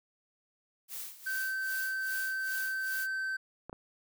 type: noise with tremolo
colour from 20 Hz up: blue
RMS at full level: -40 dBFS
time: 0.88-3.08 s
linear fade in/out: 50 ms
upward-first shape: sine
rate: 2.5 Hz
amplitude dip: 80%
type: tone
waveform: triangle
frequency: 1546 Hz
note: G6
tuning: 24 cents flat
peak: -30 dBFS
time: 1.26-3.37 s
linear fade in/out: 10 ms
type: clicks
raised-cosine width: 1 ms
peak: -28 dBFS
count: 2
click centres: 3.696 / 3.729 s
effects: none